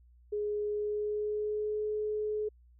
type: tone with pitch glide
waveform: sine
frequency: 417.1 to 424.9 Hz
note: G#4 to G#4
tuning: +7 to +40 cents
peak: -30 dBFS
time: 0.32-2.49 s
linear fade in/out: 10 ms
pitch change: +33 cents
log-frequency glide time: 0.68-1.85 s
effects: added 60 Hz sine -57 dBFS peak until 2.79 s